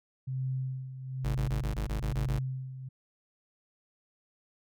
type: tone with tremolo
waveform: sine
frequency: 130.8 Hz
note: C3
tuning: in tune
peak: -29 dBFS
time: 0.27-2.89 s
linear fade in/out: 10 ms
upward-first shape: sine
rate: 1.1 Hz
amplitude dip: 70%
type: tone bursts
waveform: 40% pulse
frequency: 51.91 Hz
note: G#1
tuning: in tune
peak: -29 dBFS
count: 9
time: 1.24-2.39 s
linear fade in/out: 10 ms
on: 110 ms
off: 20 ms
effects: none